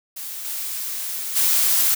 blue noise with level steps, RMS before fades -32 / -28 / -18 dBFS, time 0.16-1.95 s, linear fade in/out 10 ms, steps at 0.44 / 1.35 s, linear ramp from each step 20 ms, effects none

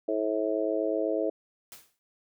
harmonic tone, 108.1 Hz, A2, 30 cents flat, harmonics 3 / 4 / 5 / 6, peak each -31 / -31 / -31 / -31 dBFS, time 0.08-1.3 s, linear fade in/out 5 ms
white noise with exponential decay, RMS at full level -43 dBFS, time 1.72-1.99 s, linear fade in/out 0 ms, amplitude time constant 57 ms
effects none

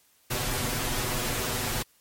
pink noise with comb filter, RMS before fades -29 dBFS, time 0.3-1.83 s, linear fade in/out 10 ms, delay 8.1 ms, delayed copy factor +0.95, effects white hiss -63 dBFS RMS until 2 s + MP3 64 kbps

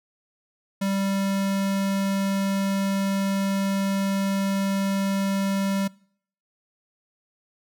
square tone, 195.8 Hz, G3, 2 cents flat, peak -23 dBFS, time 0.81-5.88 s, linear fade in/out 10 ms, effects noise-tail reverb RT60 0.6 s tail -24 dB re dry

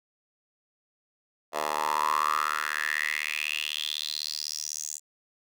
10% pulse tone with high-pass filter sweep, 76 Hz, D#2, 40 cents flat, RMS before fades -30 dBFS, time 1.52-5 s, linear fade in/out 50 ms, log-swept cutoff 700 to 7200 Hz, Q 6.5, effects none

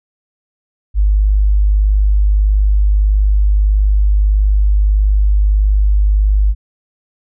sine tone, 50.8 Hz, G#1, 38 cents flat, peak -8 dBFS, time 0.94-6.55 s, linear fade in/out 50 ms, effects none

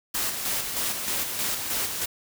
white noise with tremolo, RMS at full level -27 dBFS, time 0.14-2.06 s, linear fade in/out 10 ms, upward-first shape square, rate 3.2 Hz, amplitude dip 40%, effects none

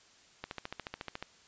click train, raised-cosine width 0.3 ms, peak -22 dBFS, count 12, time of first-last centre 0.44-1.226 s, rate 14 Hz, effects white hiss -61 dBFS RMS until 1.47 s + resampled to 16000 Hz

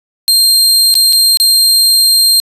sawtooth tone with dropouts, 4186 Hz, C8, in tune, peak -3 dBFS, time 0.28-2.4 s, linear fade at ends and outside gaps 0 ms, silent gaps 0.941-0.953 / 1.126-1.131 / 1.371-1.4 s, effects resampled to 32000 Hz

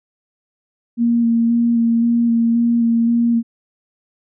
sine tone with vibrato, 233.1 Hz, A#3, in tune, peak -12 dBFS, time 0.97-3.43 s, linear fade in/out 50 ms, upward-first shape square, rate 1.9 Hz, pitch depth 14 cents each way, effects none

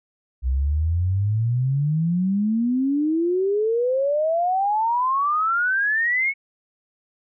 sine exponential sweep, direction up, 61.74 to 2229 Hz, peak -18 dBFS, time 0.42-6.34 s, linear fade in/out 50 ms, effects none

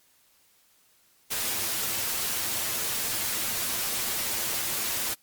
white noise with comb filter, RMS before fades -29 dBFS, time 1.3-5.15 s, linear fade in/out 20 ms, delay 8.8 ms, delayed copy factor +0.5, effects white hiss -63 dBFS RMS until 5.22 s + MP3 96 kbps

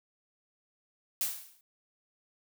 blue noise with exponential decay, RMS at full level -28 dBFS, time 1.21-1.61 s, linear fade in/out 1 ms, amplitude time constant 86 ms, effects none

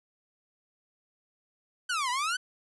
sawtooth exponential two-way sweep, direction down then up, 1539 to 957 to 1539 Hz, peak -24 dBFS, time 1.89-2.37 s, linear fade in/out 10 ms, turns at 2.1 s, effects resampled to 24000 Hz

